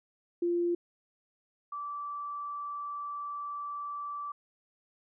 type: tone pair in turn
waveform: sine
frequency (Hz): 346.5 / 1161.8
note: F4 / D6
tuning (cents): -14 / -19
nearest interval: octave + major sixth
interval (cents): 2095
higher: second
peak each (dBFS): -26 / -35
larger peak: first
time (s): 0.42-0.75 / 1.72-4.32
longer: second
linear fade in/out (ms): 5
effects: none